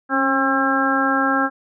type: harmonic tone with a mistuned harmonic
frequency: 268.4 Hz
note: C4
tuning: 44 cents sharp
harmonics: 1 / 2 / 3 / 4 / 5 / 6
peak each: -21 / -26 / -24 / -26 / -21 / -22 dBFS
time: 0.09-1.5 s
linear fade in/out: 50 ms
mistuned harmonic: 1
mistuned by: +24 cents
effects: none